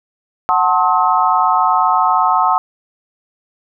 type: chord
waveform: sine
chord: F# diminished seventh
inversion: none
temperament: just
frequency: 740 / 888 / 1065.6 / 1278.7 Hz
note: F#5 / A5 / C6 / Eb6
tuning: 0 / +16 / +31 / +47 cents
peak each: -16 dBFS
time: 0.49-2.58 s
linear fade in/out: 0 ms
effects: none